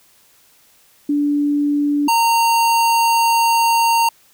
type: tone pair in turn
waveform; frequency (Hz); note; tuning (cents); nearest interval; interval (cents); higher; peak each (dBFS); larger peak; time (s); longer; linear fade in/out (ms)
sine / square; 290.5 / 922.3; D4 / A#5; -19 / -19; octave + minor sixth; 2000; second; -14 / -13; second; 1.09-2.08 / 2.08-4.09; second; 5
effects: white hiss -53 dBFS RMS until 4.33 s